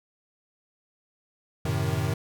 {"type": "chord", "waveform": "square", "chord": "F# diminished seventh", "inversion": "none", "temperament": "equal", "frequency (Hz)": [92.5, 110, 130.81, 155.56], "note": ["F#2", "A2", "C3", "Eb3"], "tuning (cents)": [0, 0, 0, 0], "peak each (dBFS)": -31, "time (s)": [1.65, 2.14], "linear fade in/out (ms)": 5, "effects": []}